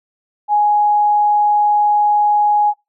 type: tone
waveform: sine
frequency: 833 Hz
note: G#5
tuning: 5 cents sharp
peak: -10 dBFS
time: 0.48-2.74 s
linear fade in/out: 50 ms
effects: noise-tail reverb RT60 0.2 s tail -23 dB re dry